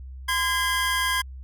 25% pulse tone pair together, 1027 / 1625.6 Hz, C6 / G#6, -33 / -38 cents, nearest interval minor sixth, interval 795 cents, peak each -21 dBFS, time 0.28-1.22 s, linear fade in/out 10 ms, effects added 65 Hz sine -36 dBFS peak until 1.43 s

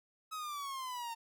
45% pulse exponential sweep, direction down, 1286 to 910 Hz, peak -39 dBFS, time 0.31-1.15 s, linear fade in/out 20 ms, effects 13-bit

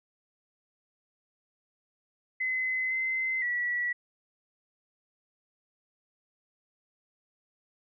sine tone with pitch steps, 2038 / 2060 / 1942 Hz, C7 / C7 / B6, -46 / -28 / -30 cents, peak -27 dBFS, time 2.4-3.93 s, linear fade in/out 10 ms, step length 510 ms, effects none

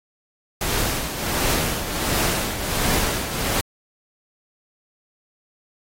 pink noise with tremolo, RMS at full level -21 dBFS, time 0.61-3.61 s, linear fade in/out 2 ms, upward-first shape triangle, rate 1.4 Hz, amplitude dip 65%, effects AAC 48 kbps

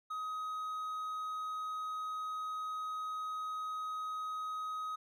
triangle tone, 1261 Hz, D#6, 23 cents sharp, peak -35 dBFS, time 0.1-4.96 s, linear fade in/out 10 ms, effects none

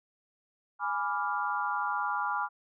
sine chord, G# diminished seventh, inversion none, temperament equal, 830.6 / 987.8 / 1174.7 / 1396.9 Hz, G#5 / B5 / D6 / F6, 0 / 0 / 0 / 0 cents, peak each -34 dBFS, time 0.79-2.49 s, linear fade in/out 50 ms, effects none

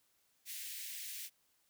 white high-pass noise, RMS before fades -45 dBFS, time 0.45-1.3 s, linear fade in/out 50 ms, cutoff 1800 Hz, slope 48 dB/octave, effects white hiss -75 dBFS RMS until 1.69 s

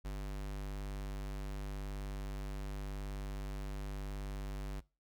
square tone, 49.55 Hz, G1, 19 cents sharp, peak -39 dBFS, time 0.04-4.81 s, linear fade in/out 20 ms, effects noise-tail reverb RT60 0.3 s tail -21 dB re dry

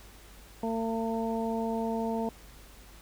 harmonic tone, 226.2 Hz, A3, 48 cents sharp, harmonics 1 / 2 / 3 / 4, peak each -31 / -34 / -36 / -37 dBFS, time 0.63-2.29 s, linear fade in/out 2 ms, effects added 50 Hz sine -52 dBFS peak until 3.01 s + pink hiss -54 dBFS RMS until 3.01 s

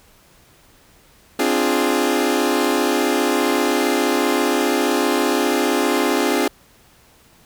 sawtooth chord, D half-diminished seventh, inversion third, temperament equal with one note detuned, 261.6 / 296.7 / 349.2 / 415.3 Hz, C4 / D4 / F4 / Ab4, 0 / +18 / 0 / 0 cents, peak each -18 dBFS, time 1.39-6.48 s, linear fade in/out 5 ms, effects pink hiss -52 dBFS RMS until 7.45 s

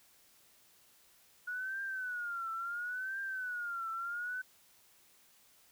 sine tone with vibrato, 1456 Hz, F#6, 28 cents flat, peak -36 dBFS, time 1.47-4.42 s, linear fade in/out 10 ms, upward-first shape triangle, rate 0.72 Hz, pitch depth 160 cents each way, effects white hiss -65 dBFS RMS until 5.71 s

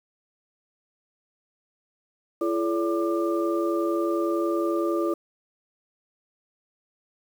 sine tone cluster, 337.8 / 428.7 / 573 / 1192 Hz, E4 / A4 / D5 / D6, +42 / -45 / -43 / +25 cents, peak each -24 / -31 / -29 / -32 dBFS, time 2.41-5.14 s, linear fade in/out 5 ms, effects 8-bit

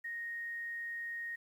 sine tone with quantisation, 1864.7 Hz, A#6, in tune, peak -38 dBFS, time 0.04-1.36 s, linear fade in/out 10 ms, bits 11, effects none

